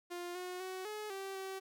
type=tone with pitch steps; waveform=sawtooth; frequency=351.3 / 362.8 / 373.7 / 424.4 / 388.1 / 383.5 Hz; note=F4 / F#4 / F#4 / G#4 / G4 / G4; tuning=+10 / -34 / +17 / +38 / -17 / -38 cents; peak=-37 dBFS; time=0.1-1.6 s; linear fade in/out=20 ms; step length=250 ms; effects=none